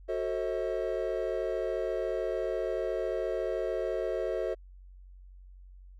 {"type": "chord", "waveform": "triangle", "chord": "F# diminished seventh", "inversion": "none", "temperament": "just", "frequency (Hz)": [370, 444, 532.8, 639.4], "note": ["F#4", "A4", "C5", "Eb5"], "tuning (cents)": [0, 16, 31, 47], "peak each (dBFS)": -33, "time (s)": [0.08, 4.55], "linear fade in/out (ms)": 20, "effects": ["added 46 Hz sine -48 dBFS peak until 5.99 s"]}